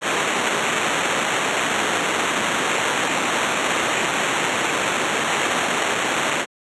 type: noise with sample-and-hold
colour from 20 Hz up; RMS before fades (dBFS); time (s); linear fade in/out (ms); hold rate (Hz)
white; -21; 0.01-6.46; 50; 4900
effects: high-pass 200 Hz 12 dB/octave + resampled to 24000 Hz